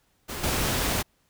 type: noise with level steps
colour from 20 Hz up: pink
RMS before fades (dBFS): -34 / -26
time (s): 0.28-1.03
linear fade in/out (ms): 20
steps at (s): 0.43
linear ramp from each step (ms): 10
effects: pink hiss -68 dBFS RMS until 1.29 s